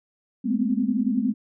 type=tone cluster; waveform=sine; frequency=205.9 / 223.3 / 250.2 / 261 Hz; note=G#3 / A3 / B3 / C4; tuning=-15 / +26 / +23 / -4 cents; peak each=-26 dBFS; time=0.44-1.34 s; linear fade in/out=20 ms; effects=none